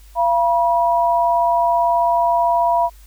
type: tone pair together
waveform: sine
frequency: 685 / 966.6 Hz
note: F5 / B5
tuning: -34 / -38 cents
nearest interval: tritone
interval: 596 cents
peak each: -16 dBFS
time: 0.15-2.9 s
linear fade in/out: 50 ms
effects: added 50 Hz sine -41 dBFS peak until 3.06 s + white hiss -52 dBFS RMS until 3.06 s